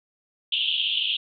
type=band-pass noise; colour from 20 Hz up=pink; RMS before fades=-25 dBFS; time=0.52-1.17 s; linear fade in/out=5 ms; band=2800 to 3500 Hz; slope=96 dB/octave; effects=none